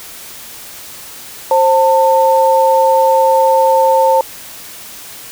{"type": "tone pair together", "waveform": "sine", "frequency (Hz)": [530, 895], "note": ["C5", "A5"], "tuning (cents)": [22, 29], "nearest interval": "major sixth", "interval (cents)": 907, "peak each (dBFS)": -10, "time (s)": [1.51, 4.21], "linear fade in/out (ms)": 2, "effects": ["white hiss -32 dBFS RMS until 5.31 s"]}